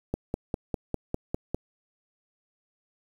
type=click train; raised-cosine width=2 ms; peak=-14 dBFS; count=8; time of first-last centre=0.14-1.546 s; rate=4.98 Hz; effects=8-bit